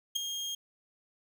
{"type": "tone with ADSR envelope", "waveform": "30% pulse", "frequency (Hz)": 3233, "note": "G#7", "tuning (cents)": -47, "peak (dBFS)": -22, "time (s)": [0.15, 0.55], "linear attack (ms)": 13, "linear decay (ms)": 6, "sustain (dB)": -9, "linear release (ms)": 4, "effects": []}